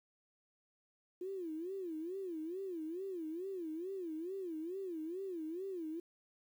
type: tone with vibrato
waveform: sine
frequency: 349.2 Hz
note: F4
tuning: in tune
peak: -39 dBFS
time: 1.21-6 s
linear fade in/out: 5 ms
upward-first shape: sine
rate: 2.3 Hz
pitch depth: 200 cents each way
effects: 11-bit